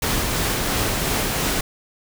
pink noise with tremolo, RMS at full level -21 dBFS, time 0.02-1.61 s, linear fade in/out 5 ms, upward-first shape triangle, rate 2.9 Hz, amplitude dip 25%, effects none

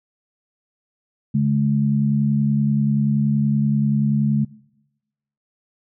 sine tone pair together, 142 / 212.5 Hz, C#3 / G#3, +42 / +40 cents, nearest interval perfect fifth, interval 698 cents, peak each -18 dBFS, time 1.34-4.45 s, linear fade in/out 10 ms, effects noise-tail reverb RT60 1.0 s tail -23 dB re dry

